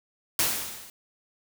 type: noise with level ramp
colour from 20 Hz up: white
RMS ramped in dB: -22 to -48 dBFS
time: 0.39-0.9 s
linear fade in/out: 2 ms
effects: none